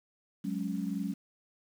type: chord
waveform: sine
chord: F# suspended second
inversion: none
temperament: equal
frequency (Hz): 185 / 207.7 / 277.2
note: F#3 / G#3 / C#4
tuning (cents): 0 / 0 / 0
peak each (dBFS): -35 / -35 / -37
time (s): 0.44-1.14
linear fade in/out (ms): 10
effects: 9-bit

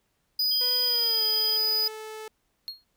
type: tone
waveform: square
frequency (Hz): 4963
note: D#8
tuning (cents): -5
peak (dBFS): -23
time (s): 0.39-1.88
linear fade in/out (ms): 5
type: tone with tremolo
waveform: triangle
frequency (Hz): 3200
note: G7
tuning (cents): +35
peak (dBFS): -32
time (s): 0.51-1.57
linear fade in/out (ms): 5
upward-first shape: sine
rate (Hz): 9.6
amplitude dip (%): 25
type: tone with pitch glide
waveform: sawtooth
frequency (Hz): 494 to 435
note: B4 to A4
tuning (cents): 0 to -20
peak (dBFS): -33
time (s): 0.61-2.28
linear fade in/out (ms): 2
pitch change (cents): -220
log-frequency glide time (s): 0.85-1.24
type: tone with exponential decay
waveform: triangle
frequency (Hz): 4280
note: C8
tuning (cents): +38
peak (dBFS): -28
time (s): 2.68-2.84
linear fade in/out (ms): 0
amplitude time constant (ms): 34
effects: pink hiss -73 dBFS RMS until 2.96 s

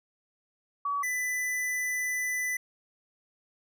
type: tone pair in turn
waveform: sine / square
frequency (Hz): 1137 / 1995.7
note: C#6 / B6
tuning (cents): +44 / +18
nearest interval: minor seventh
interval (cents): 974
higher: second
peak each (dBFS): -27 / -29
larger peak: first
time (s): 0.85-1.03 / 1.03-2.57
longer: second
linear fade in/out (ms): 5
effects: none

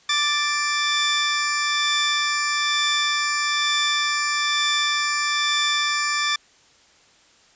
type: tone pair together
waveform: 15% pulse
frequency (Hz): 1174.7 / 1761.5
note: D6 / A6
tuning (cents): 0 / +1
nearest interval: perfect fifth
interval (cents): 701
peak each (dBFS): -16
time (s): 0.09-6.36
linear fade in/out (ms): 5
effects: white hiss -55 dBFS RMS until 7.55 s + resampled to 16000 Hz

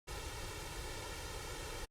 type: noise with comb filter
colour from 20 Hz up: pink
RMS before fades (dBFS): -44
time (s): 0.07-1.86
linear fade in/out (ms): 20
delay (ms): 2.2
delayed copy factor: +0.9
effects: low-pass 10000 Hz 12 dB/octave + Opus 48 kbps

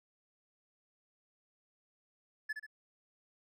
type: tone with echo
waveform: triangle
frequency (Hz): 1725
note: A6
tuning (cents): -35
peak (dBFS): -32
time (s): 2.49-2.53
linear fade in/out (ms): 10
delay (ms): 68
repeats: 2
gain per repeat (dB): -6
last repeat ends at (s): 2.666
effects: none

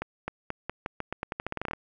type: accelerating click train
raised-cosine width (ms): 0.5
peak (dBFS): -16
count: 18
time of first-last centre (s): 0.02-1.734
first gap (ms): 260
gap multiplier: 0.86
effects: none

